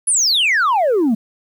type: exponential sweep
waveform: sine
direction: down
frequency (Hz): 10470 to 207.6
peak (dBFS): -10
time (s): 0.07-1.15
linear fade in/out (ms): 10
effects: tanh soft clip ceiling -11 dBFS + 8-bit

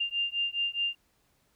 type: beating tone pair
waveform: sine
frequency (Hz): 2794 / 2798.8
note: F7 / F7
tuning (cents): 0 / +3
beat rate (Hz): 4.8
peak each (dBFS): -31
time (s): 0-0.95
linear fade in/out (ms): 10
effects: pink hiss -70 dBFS RMS until 1.55 s

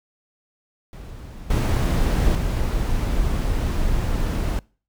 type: noise with level steps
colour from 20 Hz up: brown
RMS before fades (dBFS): -36 / -18 / -22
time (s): 0.93-4.59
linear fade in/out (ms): 0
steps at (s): 1.5 / 2.35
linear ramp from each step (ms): 5
effects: noise-tail reverb RT60 0.4 s tail -25 dB re dry

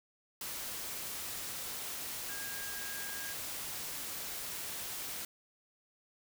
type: tone in noise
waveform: sine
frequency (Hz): 1627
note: G#6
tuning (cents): -36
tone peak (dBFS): -45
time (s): 2.29-3.33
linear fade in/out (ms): 2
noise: white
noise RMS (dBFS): -41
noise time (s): 0.41-5.25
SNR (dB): -7
effects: none

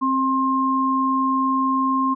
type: tone pair together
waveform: sine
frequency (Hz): 264.7 / 1062.2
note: C4 / C6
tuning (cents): +20 / +26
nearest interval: 2 octaves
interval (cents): 2406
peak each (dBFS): -21 / -19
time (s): 0.01-2.15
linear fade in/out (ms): 20
effects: none

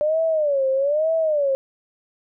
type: tone with vibrato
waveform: sine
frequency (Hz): 587.3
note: D5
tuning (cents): 0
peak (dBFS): -17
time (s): 0.01-1.55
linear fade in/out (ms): 0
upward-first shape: sine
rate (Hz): 1.1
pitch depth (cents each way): 180
effects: none

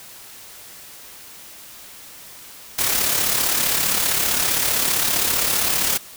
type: noise with amplitude modulation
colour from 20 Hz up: white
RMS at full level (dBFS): -18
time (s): 2.78-5.98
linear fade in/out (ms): 10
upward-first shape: sine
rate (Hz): 35.3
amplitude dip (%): 45
effects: white hiss -41 dBFS RMS until 6.16 s

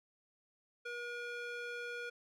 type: tone with band-pass filter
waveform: square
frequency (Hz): 479.5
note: A#4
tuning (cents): +49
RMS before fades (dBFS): -43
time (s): 0.85-2.1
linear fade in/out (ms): 10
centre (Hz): 1700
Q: 1.2
effects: none

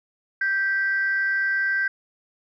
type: tone pair together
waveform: sine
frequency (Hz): 1567 / 1955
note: G6 / B6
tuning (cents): -1 / -18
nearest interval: major third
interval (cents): 383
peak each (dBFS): -20 / -28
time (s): 0.41-1.88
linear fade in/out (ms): 5
effects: tanh soft clip ceiling -14 dBFS

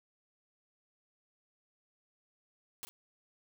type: noise with echo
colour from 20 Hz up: white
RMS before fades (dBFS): -42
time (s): 2.83-2.85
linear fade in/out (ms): 0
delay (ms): 40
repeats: 1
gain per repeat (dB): -12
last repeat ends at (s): 2.89
effects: none

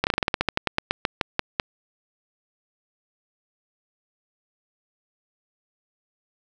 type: slowing click train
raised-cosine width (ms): 0.3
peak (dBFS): -4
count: 18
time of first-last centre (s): 0.04-1.598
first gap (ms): 29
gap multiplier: 1.13
effects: none

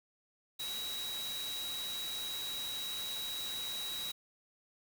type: tone in noise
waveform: sine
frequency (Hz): 3861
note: B7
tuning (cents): -40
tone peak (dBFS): -38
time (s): 0.59-4.12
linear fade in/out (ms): 10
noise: white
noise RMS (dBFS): -44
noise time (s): 0.59-4.12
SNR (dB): +3
effects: none

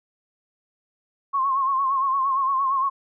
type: tone with vibrato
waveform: sine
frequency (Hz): 1079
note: C#6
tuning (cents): -47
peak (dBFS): -19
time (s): 1.33-2.9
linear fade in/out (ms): 20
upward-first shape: sine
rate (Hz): 8.7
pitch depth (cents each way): 63
effects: none

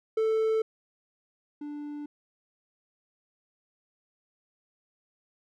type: tone pair in turn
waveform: triangle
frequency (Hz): 441.3 / 293.9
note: A4 / D4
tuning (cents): +5 / +1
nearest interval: perfect fifth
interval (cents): 704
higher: first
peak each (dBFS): -21 / -33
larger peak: first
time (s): 0.17-0.62 / 1.61-2.06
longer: neither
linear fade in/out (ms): 5
effects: none

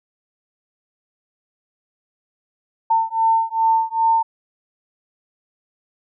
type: beating tone pair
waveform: sine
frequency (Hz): 899 / 901.5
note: A5 / A5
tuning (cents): +37 / +42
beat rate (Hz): 2.5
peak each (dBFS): -18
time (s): 2.9-4.23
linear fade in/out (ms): 10
effects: none

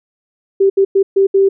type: tone bursts at uneven times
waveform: sine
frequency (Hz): 390.4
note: G4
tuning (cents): -7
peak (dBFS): -7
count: 5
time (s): 0.6-0.7 / 0.77-0.85 / 0.95-1.03 / 1.16-1.27 / 1.34-1.49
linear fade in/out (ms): 10
effects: none

